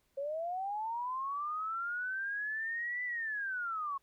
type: linear two-way sweep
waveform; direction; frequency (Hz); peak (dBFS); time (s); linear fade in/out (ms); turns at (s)
sine; up then down; 540 to 1996 to 1083; -34; 0.17-3.98; 10; 3.04
effects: pink hiss -75 dBFS RMS until 4.02 s